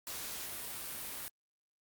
white noise, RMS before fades -42 dBFS, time 0.07-1.28 s, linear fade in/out 0 ms, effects Opus 48 kbps

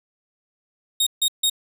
sawtooth tone bursts, 3729 Hz, A#7, in tune, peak -14 dBFS, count 3, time 1-1.498 s, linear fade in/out 5 ms, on 66 ms, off 150 ms, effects none

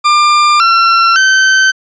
40% pulse tone with pitch steps, 1195 / 1356.9 / 1540.8 Hz, D6 / E6 / G6, +30 / +50 / -30 cents, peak -5 dBFS, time 0.04-1.72 s, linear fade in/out 20 ms, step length 560 ms, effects resampled to 16000 Hz

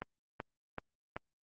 click train, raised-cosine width 0.5 ms, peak -23 dBFS, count 4, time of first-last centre 0.02-1.165 s, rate 2.62 Hz, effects Opus 24 kbps

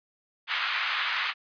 pink band-pass noise, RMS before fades -29 dBFS, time 0.47-1.34 s, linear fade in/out 50 ms, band 1200 to 3600 Hz, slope 24 dB/octave, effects resampled to 11025 Hz

